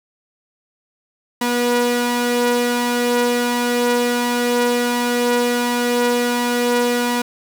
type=tone pair together; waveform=sawtooth; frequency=241.9 / 485.2 Hz; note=B3 / B4; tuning=-36 / -31 cents; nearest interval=octave; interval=1205 cents; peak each=-15 dBFS; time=1.41-7.22 s; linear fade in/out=5 ms; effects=none